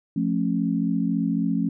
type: chord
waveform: sine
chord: F augmented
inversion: none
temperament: just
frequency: 174.61 / 218.3 / 272.8 Hz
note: F3 / A3 / C#4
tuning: 0 / -13 / -28 cents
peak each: -25 dBFS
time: 0.16-1.69 s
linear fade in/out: 5 ms
effects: none